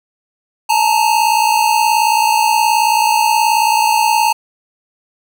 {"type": "tone pair together", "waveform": "square", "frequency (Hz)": [861, 919.7], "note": ["A5", "A#5"], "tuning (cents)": [-38, -24], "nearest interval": "minor second", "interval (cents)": 114, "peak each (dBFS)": -14, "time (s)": [0.69, 4.33], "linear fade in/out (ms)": 10, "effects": []}